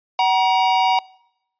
square tone pair together, 754 / 950 Hz, F#5 / A#5, +32 / +33 cents, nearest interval major third, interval 401 cents, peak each -18 dBFS, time 0.19-0.99 s, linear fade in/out 2 ms, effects noise-tail reverb RT60 0.8 s tail -25 dB re dry + resampled to 11025 Hz

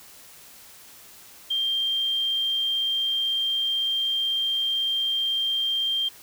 sine tone, 3179 Hz, G7, 24 cents sharp, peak -22 dBFS, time 1.5-6.09 s, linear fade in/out 10 ms, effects white hiss -48 dBFS RMS until 6.22 s

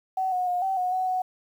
sine tone with pitch steps, 756 / 729 / 716 / 768 / 729 / 745 / 740 Hz, F#5 / F#5 / F5 / G5 / F#5 / F#5 / F#5, +37 / -26 / +43 / -36 / -26 / +12 / 0 cents, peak -23 dBFS, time 0.17-1.22 s, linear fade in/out 5 ms, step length 150 ms, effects 9-bit

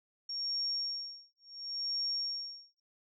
sine tone with tremolo, 5540 Hz, F8, 15 cents flat, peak -31 dBFS, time 0.29-2.8 s, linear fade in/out 5 ms, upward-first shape sine, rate 0.71 Hz, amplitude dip 100%, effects none

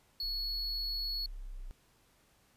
triangle tone, 4373 Hz, C#8, 24 cents flat, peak -33 dBFS, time 0.2-1.26 s, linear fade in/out 2 ms
sine linear two-way sweep, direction up then down, 30.87 to 39 to 31.08 Hz, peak -40 dBFS, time 0.23-1.71 s, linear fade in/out 0 ms, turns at 0.61 s
effects pink hiss -68 dBFS RMS until 2.56 s + resampled to 32000 Hz

